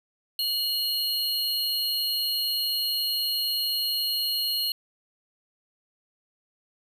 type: tone pair together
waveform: square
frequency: 2931 / 4237 Hz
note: F#7 / C8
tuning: -17 / +21 cents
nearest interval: tritone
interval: 638 cents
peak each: -32 / -26 dBFS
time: 0.39-4.72 s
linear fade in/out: 2 ms
effects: none